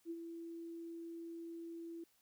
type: tone with ADSR envelope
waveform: sine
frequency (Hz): 334.4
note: E4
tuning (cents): +25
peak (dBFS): -39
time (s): 0.05-2.04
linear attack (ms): 54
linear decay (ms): 48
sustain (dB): -6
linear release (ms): 5
effects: white hiss -74 dBFS RMS until 2.21 s